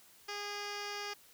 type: tone with low-pass filter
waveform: 10% pulse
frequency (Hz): 410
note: G#4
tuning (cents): -22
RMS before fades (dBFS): -41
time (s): 0.28-1.14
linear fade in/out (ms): 10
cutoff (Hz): 4700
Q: 6
effects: white hiss -61 dBFS RMS until 1.33 s